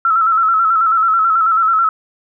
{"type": "tone with vibrato", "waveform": "sine", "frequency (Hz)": 1323, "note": "E6", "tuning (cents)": 6, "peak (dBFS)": -10, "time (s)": [0.05, 1.89], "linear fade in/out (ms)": 2, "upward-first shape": "square", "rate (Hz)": 9.2, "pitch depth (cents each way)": 46, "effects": []}